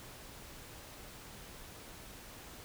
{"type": "silence", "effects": ["pink hiss -51 dBFS RMS until 2.64 s"]}